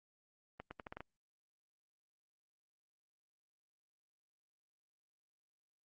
accelerating click train, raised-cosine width 0.5 ms, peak -30 dBFS, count 7, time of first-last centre 0.6-1.006 s, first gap 110 ms, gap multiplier 0.8, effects Opus 24 kbps

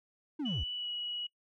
triangle linear sweep, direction down, 320 to 44.44 Hz, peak -30 dBFS, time 0.39-0.64 s, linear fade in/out 10 ms
sine tone with pitch glide, 2960 to 2919 Hz, F#7 to F#7, 0 to -24 cents, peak -35 dBFS, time 0.45-1.27 s, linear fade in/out 10 ms, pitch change -24 cents, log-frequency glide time 0.75-0.88 s
effects noise-tail reverb RT60 0.1 s tail -24 dB re dry + tanh soft clip ceiling -22 dBFS

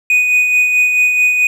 triangle tone with tremolo, 2484 Hz, D#7, 3 cents flat, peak -6 dBFS, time 0.1-1.47 s, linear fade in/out 2 ms, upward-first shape sine, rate 4.6 Hz, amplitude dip 40%, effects none

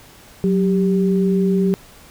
sine tone pair together, 185.6 / 393.3 Hz, F#3 / G4, +6 / +6 cents, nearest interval octave + minor second, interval 1300 cents, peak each -15 / -19 dBFS, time 0.44-1.74 s, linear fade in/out 0 ms, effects pink hiss -45 dBFS RMS until 2.1 s

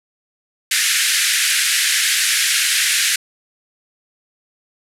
pink band-pass noise, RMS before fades -17 dBFS, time 0.71-3.16 s, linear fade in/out 5 ms, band 1600 to 12000 Hz, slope 48 dB/octave, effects none

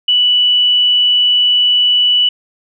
sine tone, 2960 Hz, F#7, in tune, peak -8 dBFS, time 0.08-2.29 s, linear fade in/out 5 ms, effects none

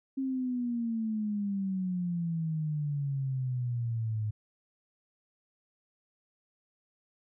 sine exponential sweep, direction down, 270.1 to 105.8 Hz, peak -29 dBFS, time 0.17-4.31 s, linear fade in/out 10 ms, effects none

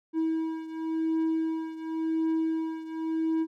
triangle beating tone pair, 321.8 / 322.72 Hz, E4 / E4, -42 / -37 cents, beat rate 0.92 Hz, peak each -26 / -30 dBFS, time 0.13-3.47 s, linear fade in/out 50 ms, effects none

